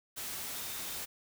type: tone in noise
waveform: sine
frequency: 3646 Hz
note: A#7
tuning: 39 cents flat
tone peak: -51 dBFS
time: 0.54-0.99 s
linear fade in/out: 20 ms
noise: white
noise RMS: -40 dBFS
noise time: 0.16-1.06 s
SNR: -14 dB
effects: none